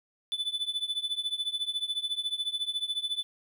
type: tone with tremolo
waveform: triangle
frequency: 3491 Hz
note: A7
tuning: 14 cents flat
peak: -24 dBFS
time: 0.32-3.23 s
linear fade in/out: 0 ms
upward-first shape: triangle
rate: 14 Hz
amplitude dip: 95%
effects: none